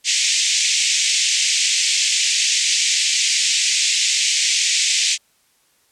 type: band-pass noise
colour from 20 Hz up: white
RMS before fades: -18 dBFS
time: 0.04-5.18 s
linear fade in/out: 50 ms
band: 2100 to 7800 Hz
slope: 48 dB/octave
effects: white hiss -60 dBFS RMS until 5.91 s + low-pass 12000 Hz 12 dB/octave